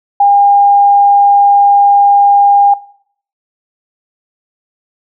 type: tone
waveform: sine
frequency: 807 Hz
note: G#5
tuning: 50 cents flat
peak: -4 dBFS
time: 0.2-2.74 s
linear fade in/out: 5 ms
effects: noise-tail reverb RT60 0.6 s tail -19 dB re dry